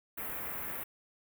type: band-stop noise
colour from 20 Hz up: white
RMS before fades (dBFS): -39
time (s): 0.17-0.84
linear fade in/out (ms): 10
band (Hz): 2200 to 13000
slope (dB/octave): 24
effects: none